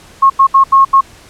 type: tone bursts at uneven times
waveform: sine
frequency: 1085 Hz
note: C#6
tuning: 37 cents flat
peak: -3 dBFS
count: 5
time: 0.22-0.3 / 0.39-0.47 / 0.54-0.64 / 0.72-0.85 / 0.93-1.01 s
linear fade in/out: 10 ms
effects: pink hiss -40 dBFS RMS until 1.29 s + low-pass 10000 Hz 12 dB/octave